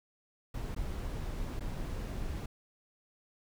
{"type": "noise with dropouts", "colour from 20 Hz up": "brown", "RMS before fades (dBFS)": -37, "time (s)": [0.54, 2.46], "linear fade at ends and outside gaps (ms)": 5, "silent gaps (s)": [[0.749, 0.762], [1.596, 1.606]], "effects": []}